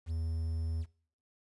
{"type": "tone with quantisation", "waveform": "triangle", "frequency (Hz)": 81.4, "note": "E2", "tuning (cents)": -21, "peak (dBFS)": -30, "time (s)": [0.06, 0.86], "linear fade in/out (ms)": 50, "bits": 10, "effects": ["noise-tail reverb RT60 0.5 s tail -21 dB re dry", "resampled to 24000 Hz"]}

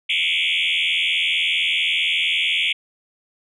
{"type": "tone with frequency modulation", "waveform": "sine", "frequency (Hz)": 2807, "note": "F7", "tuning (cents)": 8, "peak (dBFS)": -16, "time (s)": [0.09, 2.73], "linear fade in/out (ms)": 10, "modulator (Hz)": 84.5, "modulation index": 7.5, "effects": ["tanh soft clip ceiling -14 dBFS"]}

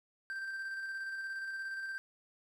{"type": "tone with tremolo", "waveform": "triangle", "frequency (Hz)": 1568, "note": "G6", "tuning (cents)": 0, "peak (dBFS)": -35, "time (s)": [0.3, 1.98], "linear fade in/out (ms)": 0, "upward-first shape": "square", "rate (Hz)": 17, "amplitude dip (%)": 25, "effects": []}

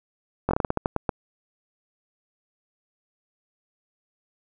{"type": "slowing click train", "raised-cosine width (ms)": 1, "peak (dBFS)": -8, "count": 11, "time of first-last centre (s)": [0.49, 1.092], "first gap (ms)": 20, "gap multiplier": 1.23, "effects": []}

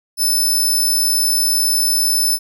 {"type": "tone", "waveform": "15% pulse", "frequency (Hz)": 5274, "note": "E8", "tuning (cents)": 0, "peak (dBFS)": -8, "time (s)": [0.17, 2.39], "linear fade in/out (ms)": 50, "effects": []}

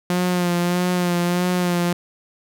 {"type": "tone with vibrato", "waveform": "sawtooth", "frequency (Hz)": 177.2, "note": "F3", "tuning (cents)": 25, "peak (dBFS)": -14, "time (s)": [0.1, 1.93], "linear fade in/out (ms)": 2, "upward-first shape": "sine", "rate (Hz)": 1.6, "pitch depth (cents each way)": 31, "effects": []}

